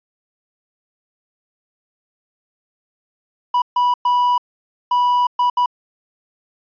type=tone bursts at uneven times; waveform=triangle; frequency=981 Hz; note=B5; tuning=12 cents flat; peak=-11 dBFS; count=6; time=3.54-3.62 / 3.76-3.94 / 4.05-4.38 / 4.91-5.27 / 5.39-5.5 / 5.57-5.66 s; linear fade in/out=5 ms; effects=resampled to 11025 Hz